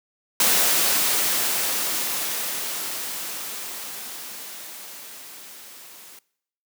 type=noise with level ramp; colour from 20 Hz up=white; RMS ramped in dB=-18 to -45 dBFS; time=0.4-6.19 s; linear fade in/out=2 ms; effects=noise-tail reverb RT60 0.7 s tail -22 dB re dry + high-pass 200 Hz 12 dB/octave